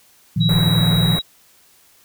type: chord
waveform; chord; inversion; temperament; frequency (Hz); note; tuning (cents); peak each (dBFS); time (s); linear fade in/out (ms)
sine; Bb suspended fourth; none; equal with one note detuned; 115.47 / 155.56 / 174.61; Bb2 / Eb3 / F3; -16 / 0 / 0; -19 / -18 / -18; 0.36-1.16; 10
type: tone with pitch glide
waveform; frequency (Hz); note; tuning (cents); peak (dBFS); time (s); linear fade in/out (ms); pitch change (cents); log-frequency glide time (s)
sine; 3875 to 3848; B7 to B7; -34 to -46; -20; 0.4-1.22; 20; -12; 0.6-0.94
type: band-stop noise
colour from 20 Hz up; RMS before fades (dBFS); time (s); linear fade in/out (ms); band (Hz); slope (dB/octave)
pink; -26; 0.49-1.19; 2; 2200 to 8800; 48
effects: white hiss -53 dBFS RMS until 2.04 s

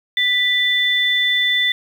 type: tone pair together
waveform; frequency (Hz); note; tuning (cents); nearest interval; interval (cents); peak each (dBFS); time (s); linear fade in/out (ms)
sine; 1975.5 / 3520; B6 / A7; 0 / 0; minor seventh; 1000; -17; 0.17-1.72; 2
effects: 7-bit

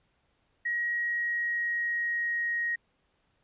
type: tone with pitch glide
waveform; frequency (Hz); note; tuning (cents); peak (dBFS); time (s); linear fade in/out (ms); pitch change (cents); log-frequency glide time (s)
sine; 1898 to 1881.6; A#6 to A#6; +31 to +16; -27; 0.65-2.76; 10; -15; 0.88-2.5
effects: pink hiss -72 dBFS RMS until 3.43 s + resampled to 8000 Hz

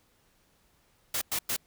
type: noise bursts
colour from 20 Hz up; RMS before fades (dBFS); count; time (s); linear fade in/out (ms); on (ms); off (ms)
white; -30; 3; 1.14-1.565; 5; 75; 100
effects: pink hiss -67 dBFS RMS until 1.66 s

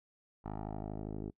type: tone with low-pass filter sweep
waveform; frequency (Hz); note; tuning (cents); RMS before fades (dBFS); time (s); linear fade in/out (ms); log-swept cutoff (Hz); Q
10% pulse; 52.5; G#1; +19; -41; 0.44-1.31; 20; 1000 to 410; 2.4
effects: noise-tail reverb RT60 0.1 s tail -24 dB re dry

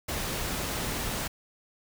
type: noise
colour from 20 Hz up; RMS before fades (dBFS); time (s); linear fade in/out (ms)
pink; -32; 0.08-1.28; 10
effects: none

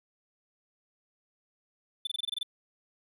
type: tone bursts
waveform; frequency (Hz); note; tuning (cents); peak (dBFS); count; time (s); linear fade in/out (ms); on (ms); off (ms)
triangle; 3520; A7; 0; -28; 9; 2.05-2.431; 5; 21; 24
effects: none

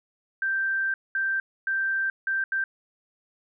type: tone bursts at uneven times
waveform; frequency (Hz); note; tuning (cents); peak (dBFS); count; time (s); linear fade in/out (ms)
sine; 1568; G6; 0; -23; 5; 0.42-0.94 / 1.15-1.4 / 1.67-2.1 / 2.27-2.44 / 2.52-2.64; 2
effects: none

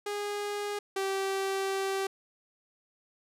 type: tone pair in turn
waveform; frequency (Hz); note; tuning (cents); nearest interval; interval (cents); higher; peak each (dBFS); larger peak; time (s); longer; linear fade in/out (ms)
sawtooth; 411 / 387.9; G#4 / G4; -18 / -18; minor second; 100; first; -28 / -25; second; 0.06-0.79 / 0.96-2.07; second; 5
effects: low-pass 12000 Hz 12 dB/octave

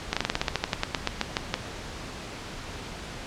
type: slowing click train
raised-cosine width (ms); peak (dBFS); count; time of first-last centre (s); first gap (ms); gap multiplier
0.2; -6; 17; 0.13-1.541; 36; 1.11
effects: pink hiss -38 dBFS RMS until 3.26 s + low-pass 6000 Hz 12 dB/octave

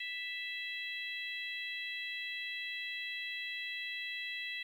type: harmonic tone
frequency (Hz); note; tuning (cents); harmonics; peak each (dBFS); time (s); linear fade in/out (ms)
659.3; E5; 0; 3 / 4 / 5 / 6; -41 / -43 / -45 / -47; 0-4.63; 5
effects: 11-bit

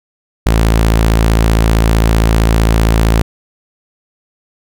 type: tone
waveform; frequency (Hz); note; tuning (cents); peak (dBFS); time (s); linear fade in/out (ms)
sawtooth; 55.4; A1; +13; -4; 0.46-3.22; 5
effects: none

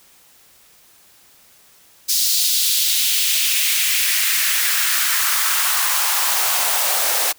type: noise with high-pass filter sweep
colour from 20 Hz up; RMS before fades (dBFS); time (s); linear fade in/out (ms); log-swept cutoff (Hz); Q
white; -18; 2.08-7.33; 20; 4700 to 580; 2
effects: white hiss -51 dBFS RMS until 7.38 s

